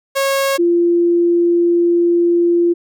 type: tone pair in turn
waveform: sawtooth / sine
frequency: 547 / 344.6 Hz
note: C#5 / F4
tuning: -23 / -23 cents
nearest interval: minor sixth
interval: 800 cents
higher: first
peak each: -10 dBFS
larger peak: neither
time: 0.15-0.58 / 0.58-2.74 s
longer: second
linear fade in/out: 20 ms
effects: none